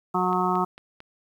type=harmonic tone; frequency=182.4 Hz; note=F#3; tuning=24 cents flat; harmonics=1 / 2 / 4 / 5 / 6 / 7; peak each=-28 / -28 / -28 / -28 / -28 / -28 dBFS; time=0.14-0.65 s; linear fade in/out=10 ms
type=click train; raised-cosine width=0.3 ms; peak=-27 dBFS; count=4; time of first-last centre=0.33-1.004 s; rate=4.45 Hz
effects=9-bit